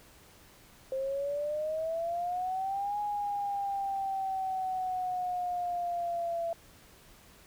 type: exponential two-way sweep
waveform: sine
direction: up then down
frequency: 525 to 830.6 to 671 Hz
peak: -30 dBFS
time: 0.92-6.53 s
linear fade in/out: 2 ms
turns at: 2.99 s
effects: pink hiss -57 dBFS RMS until 7.46 s